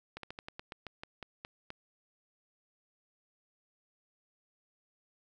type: slowing click train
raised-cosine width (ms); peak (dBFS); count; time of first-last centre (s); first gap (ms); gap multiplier
0.3; -26; 12; 0.17-1.704; 63; 1.15
effects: none